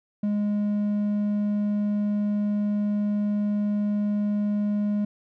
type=tone with hard clipping; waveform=sine; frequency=206.9 Hz; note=G#3; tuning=6 cents flat; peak=-23 dBFS; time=0.23-5.05 s; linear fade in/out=5 ms; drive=3 dB; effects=none